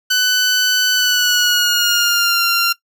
15% pulse tone with pitch glide, 1500 to 1383.5 Hz, F#6 to F6, +23 to -17 cents, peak -6 dBFS, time 0.1-2.73 s, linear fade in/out 10 ms, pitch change -140 cents, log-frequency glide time 0.94-2.43 s, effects noise-tail reverb RT60 0.1 s tail -19 dB re dry

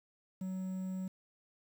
triangle tone with quantisation, 187.3 Hz, F#3, 21 cents sharp, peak -34 dBFS, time 0.41-1.08 s, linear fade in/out 5 ms, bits 10, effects none

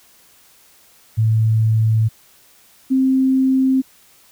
sine tone pair in turn, 110.7 / 263.3 Hz, A2 / C4, +11 / +11 cents, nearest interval octave + minor third, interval 1500 cents, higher second, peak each -12 dBFS, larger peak neither, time 1.17-2.09 / 2.9-3.82 s, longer neither, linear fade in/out 20 ms, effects white hiss -51 dBFS RMS until 4.31 s

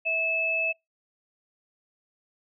sine tone pair together, 651 / 2609 Hz, E5 / E7, -22 / -18 cents, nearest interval 2 octaves, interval 2404 cents, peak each -32 / -24 dBFS, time 0.05-0.73 s, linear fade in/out 20 ms, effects noise-tail reverb RT60 0.2 s tail -24 dB re dry

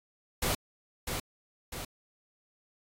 pink noise with echo, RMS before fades -30 dBFS, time 0.42-0.55 s, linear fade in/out 5 ms, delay 650 ms, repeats 2, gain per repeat -5 dB, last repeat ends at 1.85 s, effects AAC 48 kbps

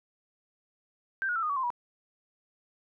sine tone with pitch steps, 1568 / 1446.2 / 1333.8 / 1230.2 / 1134.7 / 1046.5 / 965.2 Hz, G6 / F#6 / E6 / D#6 / C#6 / C6 / B5, 0 / -40 / +20 / -20 / +40 / 0 / -40 cents, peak -27 dBFS, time 1.22-1.703 s, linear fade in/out 0 ms, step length 69 ms, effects none

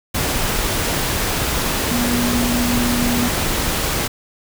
sine tone in noise, 241.8 Hz, B3, 36 cents flat, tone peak -18 dBFS, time 1.91-3.29 s, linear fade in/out 10 ms, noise pink, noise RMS -20 dBFS, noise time 0.14-4.08 s, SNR -1 dB, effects none

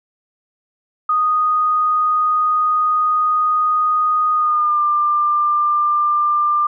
sine tone with pitch glide, 1240 to 1192.2 Hz, D#6 to D6, -6 to +26 cents, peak -13 dBFS, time 1.09-6.67 s, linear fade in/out 5 ms, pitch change -68 cents, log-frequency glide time 4.34-4.82 s, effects none

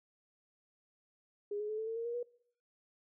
sine tone with pitch steps, 411.3 / 420.9 / 430.8 / 440.8 / 451.1 / 461.7 / 472.5 / 483.5 Hz, G#4 / G#4 / A4 / A4 / A4 / A#4 / A#4 / B4, -17 / +23 / -37 / +3 / +43 / -17 / +23 / -37 cents, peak -35 dBFS, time 1.51-2.23 s, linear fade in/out 5 ms, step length 90 ms, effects noise-tail reverb RT60 0.6 s tail -22 dB re dry

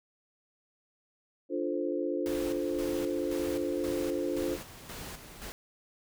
sine chord, D minor seventh, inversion none, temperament equal, 293.7 / 349.2 / 440 / 523.3 Hz, D4 / F4 / A4 / C5, 0 / 0 / 0 / 0 cents, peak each -34 / -33 / -37 / -35 dBFS, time 1.49-4.58 s, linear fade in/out 50 ms
pink noise with tremolo, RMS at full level -42 dBFS, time 2.26-5.52 s, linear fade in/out 0 ms, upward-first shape square, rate 1.9 Hz, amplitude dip 55%
effects none

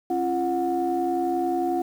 sine tone cluster, 271.3 / 342.4 / 732 Hz, C#4 / F4 / F#5, -37 / -34 / -19 cents, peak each -29 / -24 / -25 dBFS, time 0.1-1.82 s, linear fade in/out 5 ms, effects tanh soft clip ceiling -14 dBFS + 8-bit

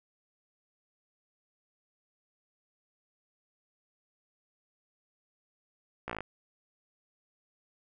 slowing click train, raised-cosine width 0.5 ms, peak -21 dBFS, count 8, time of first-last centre 6.08-6.206 s, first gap 16 ms, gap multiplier 1.04, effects none

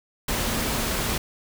sine tone in noise, 227.7 Hz, A#3, 40 cents flat, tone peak -35 dBFS, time 0.28-1.18 s, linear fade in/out 5 ms, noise pink, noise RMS -26 dBFS, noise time 0.28-1.18 s, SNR -12 dB, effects none

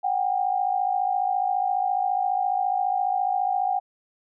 sine tone pair together, 740 / 794.6 Hz, F#5 / G5, 0 / +23 cents, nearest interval minor second, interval 123 cents, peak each -24 dBFS, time 0.03-3.8 s, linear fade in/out 20 ms, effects none

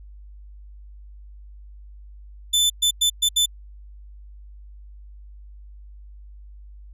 sawtooth tone bursts at uneven times, 3520 Hz, A7, in tune, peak -13 dBFS, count 5, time 2.53-2.7 / 2.82-2.91 / 3.01-3.1 / 3.22-3.29 / 3.36-3.46 s, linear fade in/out 10 ms, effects added 50 Hz sine -40 dBFS peak until 6.93 s + resampled to 32000 Hz

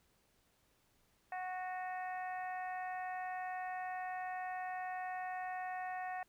harmonic tone, 368.3 Hz, F#4, 8 cents flat, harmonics 2 / 3 / 4 / 5 / 6 / 7, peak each -40 / -52 / -54 / -47 / -59 / -57 dBFS, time 1.32-6.23 s, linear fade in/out 2 ms, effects pink hiss -74 dBFS RMS until 6.28 s

